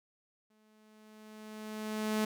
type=tone with exponential growth; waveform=sawtooth; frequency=215.4 Hz; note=A3; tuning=37 cents flat; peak=-24 dBFS; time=0.5-2.25 s; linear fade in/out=5 ms; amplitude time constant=380 ms; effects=none

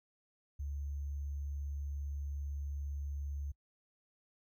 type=tone with sample-and-hold; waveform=sine; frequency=71.2 Hz; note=C#2; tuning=47 cents sharp; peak=-37 dBFS; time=0.59-3.52 s; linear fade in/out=10 ms; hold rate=6300 Hz; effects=noise-tail reverb RT60 0.1 s tail -23 dB re dry

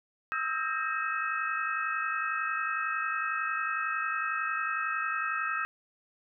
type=tone cluster; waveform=sine; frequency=1276 / 1327 / 1591 / 1854 / 2572 Hz; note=D#6 / E6 / G6 / A#6 / E7; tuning=+43 / +11 / +25 / -10 / -43 cents; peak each=-34 / -35 / -34 / -37 / -38 dBFS; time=0.32-5.65 s; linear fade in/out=0 ms; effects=none

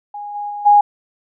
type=tone with level steps; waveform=sine; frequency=824 Hz; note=G#5; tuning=14 cents flat; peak=-26 / -22 / -24 / -6 dBFS; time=0.14-0.81 s; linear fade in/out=5 ms; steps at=0.34 / 0.49 / 0.65 s; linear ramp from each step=20 ms; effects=none

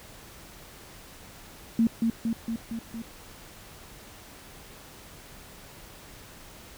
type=tone with echo; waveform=sine; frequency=228.1 Hz; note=A#3; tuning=37 cents flat; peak=-18 dBFS; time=1.79-1.87 s; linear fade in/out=2 ms; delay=230 ms; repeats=5; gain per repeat=-3 dB; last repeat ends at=3.02 s; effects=pink hiss -48 dBFS RMS until 6.77 s

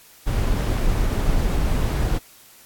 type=noise; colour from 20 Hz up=brown; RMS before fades=-20 dBFS; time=0.26-2.19 s; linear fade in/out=20 ms; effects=white hiss -49 dBFS RMS until 2.65 s + AAC 64 kbps

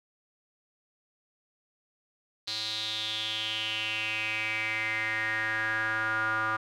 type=tone with band-pass filter sweep; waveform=square; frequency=109.6 Hz; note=A2; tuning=6 cents flat; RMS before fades=-31 dBFS; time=2.47-6.57 s; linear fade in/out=10 ms; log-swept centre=4200 to 1300 Hz; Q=6.6; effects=none

